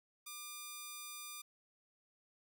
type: tone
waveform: 5% pulse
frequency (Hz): 1200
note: D6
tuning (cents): +37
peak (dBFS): -34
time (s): 0.26-1.42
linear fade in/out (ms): 10
effects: none